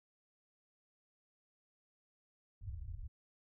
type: low-pass noise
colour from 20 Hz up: white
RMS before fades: -45 dBFS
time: 2.61-3.08 s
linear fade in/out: 10 ms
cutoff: 100 Hz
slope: 48 dB/octave
effects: none